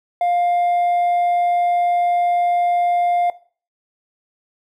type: tone with hard clipping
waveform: triangle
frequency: 703 Hz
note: F5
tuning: 11 cents sharp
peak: -14 dBFS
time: 0.21-3.3 s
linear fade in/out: 2 ms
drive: 1 dB
effects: noise-tail reverb RT60 0.4 s tail -17 dB re dry